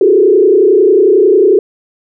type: tone with frequency modulation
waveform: sine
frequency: 395.7 Hz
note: G4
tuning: 16 cents sharp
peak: -4 dBFS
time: 0.01-1.59 s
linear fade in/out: 2 ms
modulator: 31.1 Hz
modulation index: 1.5
effects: none